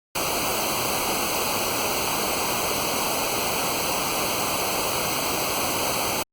pink noise with comb filter, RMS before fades -25 dBFS, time 0.15-6.23 s, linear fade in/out 5 ms, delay 0.56 ms, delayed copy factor -0.95, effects Opus 48 kbps

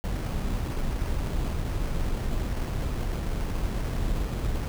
brown noise with sample-and-hold, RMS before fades -28 dBFS, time 0.04-4.68 s, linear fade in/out 0 ms, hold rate 3675 Hz, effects none

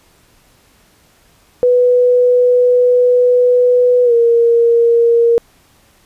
sine tone with pitch glide, 493.9 to 467.5 Hz, B4 to A#4, 0 to +5 cents, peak -7 dBFS, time 1.63-5.38 s, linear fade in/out 0 ms, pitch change -95 cents, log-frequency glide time 4.04-4.13 s, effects pink hiss -51 dBFS RMS until 6.05 s + resampled to 32000 Hz

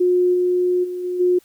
sine tone with level steps, 359.9 Hz, F#4, 48 cents flat, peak -13 / -15 / -24 / -21 / -13 dBFS, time 0-1.39 s, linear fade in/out 10 ms, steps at 0.33 / 0.83 / 1.03 / 1.19 s, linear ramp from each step 20 ms, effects white hiss -56 dBFS RMS until 1.44 s

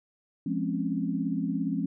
sine chord, Db major seventh, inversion first, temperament just, 173.24 / 207.9 / 259.9 / 277.2 Hz, F3 / Ab3 / C4 / Db4, -14 / +2 / -11 / 0 cents, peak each -32 dBFS, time 0.46-1.86 s, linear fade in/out 5 ms, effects none

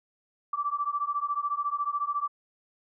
sine beating tone pair, 1156 / 1170 Hz, D6 / D6, -28 / -7 cents, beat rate 14 Hz, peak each -30 dBFS, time 0.53-2.28 s, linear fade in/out 5 ms, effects none

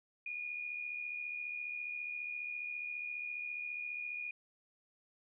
sine tone with amplitude modulation, 2444 Hz, D#7, 32 cents flat, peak -36 dBFS, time 0.26-4.31 s, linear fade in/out 5 ms, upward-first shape sine, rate 74.7 Hz, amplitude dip 55%, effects none

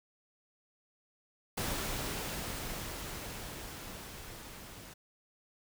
pink noise with level ramp, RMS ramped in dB -35 to -50 dBFS, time 1.57-4.94 s, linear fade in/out 10 ms, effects none

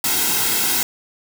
white noise with comb filter, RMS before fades -19 dBFS, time 0.04-0.83 s, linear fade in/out 2 ms, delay 1.7 ms, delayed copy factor -0.75, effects none

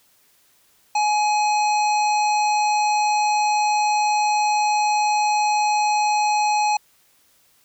harmonic tone, 841 Hz, G#5, 22 cents sharp, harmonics 1 / 3 / 5 / 7 / 9, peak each -17 / -27 / -31 / -34 / -36 dBFS, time 0.95-6.77 s, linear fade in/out 5 ms, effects white hiss -59 dBFS RMS until 7.64 s

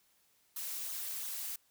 blue noise with flanger, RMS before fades -40 dBFS, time 0.56-1.56 s, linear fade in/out 5 ms, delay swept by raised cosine 0.38 to 4.68 ms, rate 2.9 Hz, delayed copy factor -0.7, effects white hiss -71 dBFS RMS until 1.7 s

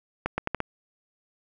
accelerating click train, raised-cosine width 0.5 ms, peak -11 dBFS, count 5, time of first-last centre 0.26-0.604 s, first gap 120 ms, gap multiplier 0.78, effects none

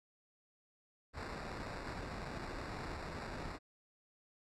pink noise with sample-and-hold, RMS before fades -44 dBFS, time 1.13-3.59 s, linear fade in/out 50 ms, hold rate 3150 Hz, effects low-pass 6000 Hz 12 dB/octave

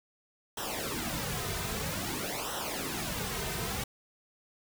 pink noise with flanger, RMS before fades -35 dBFS, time 0.57-3.84 s, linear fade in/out 5 ms, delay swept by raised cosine 0.43 to 3.63 ms, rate 0.51 Hz, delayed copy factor -0.8, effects none

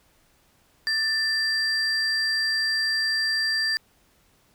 sine tone pair together, 1774 / 4732 Hz, A6 / D8, +14 / +12 cents, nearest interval octave + perfect fourth, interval 1698 cents, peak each -23 dBFS, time 0.87-3.77 s, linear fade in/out 0 ms, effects tanh soft clip ceiling -17 dBFS + pink hiss -62 dBFS RMS until 4.54 s

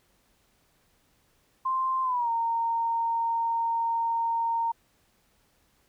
sine tone with pitch glide, 1046.5 to 921.6 Hz, C6 to A#5, 0 to -20 cents, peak -24 dBFS, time 1.65-4.72 s, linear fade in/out 10 ms, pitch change -220 cents, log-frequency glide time 2.03-2.3 s, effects pink hiss -67 dBFS RMS until 5.88 s

